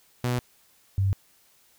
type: tone pair in turn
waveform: sawtooth / sine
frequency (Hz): 123.3 / 97.31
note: B2 / G2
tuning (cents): -2 / -12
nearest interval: major third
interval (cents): 410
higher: first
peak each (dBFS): -20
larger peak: neither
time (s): 0.24-0.39 / 0.98-1.13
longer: neither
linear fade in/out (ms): 0
effects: white hiss -61 dBFS RMS until 1.78 s